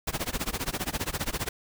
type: noise with tremolo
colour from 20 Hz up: pink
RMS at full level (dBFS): -28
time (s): 0.07-1.49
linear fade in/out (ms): 5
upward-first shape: sine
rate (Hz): 15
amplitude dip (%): 95
effects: none